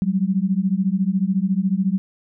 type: beating tone pair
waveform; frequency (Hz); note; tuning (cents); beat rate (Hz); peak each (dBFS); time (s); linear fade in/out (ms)
sine; 183.9 / 197.9; F#3 / G3; -10 / +17; 14; -20; 0.02-1.98; 0
effects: none